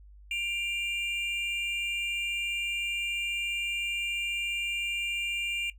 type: tone pair together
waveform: triangle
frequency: 2379 / 2794 Hz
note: D7 / F7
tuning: +22 / 0 cents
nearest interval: minor third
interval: 278 cents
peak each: -30 / -30 dBFS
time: 0.31-5.7 s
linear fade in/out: 2 ms
effects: noise-tail reverb RT60 0.1 s tail -17 dB re dry + added 50 Hz sine -49 dBFS peak until 5.78 s